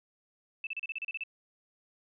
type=tone bursts; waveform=sine; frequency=2637 Hz; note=E7; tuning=in tune; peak=-33 dBFS; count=10; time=0.64-1.236 s; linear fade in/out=2 ms; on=29 ms; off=34 ms; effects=none